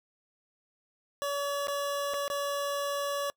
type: tone with dropouts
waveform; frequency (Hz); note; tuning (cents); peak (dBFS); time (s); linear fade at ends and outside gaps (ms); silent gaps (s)
25% pulse; 568; C#5; +42; -26; 1.22-3.3; 0; 1.671-1.682 / 2.136-2.141 / 2.28-2.301
effects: noise-tail reverb RT60 0.1 s tail -25 dB re dry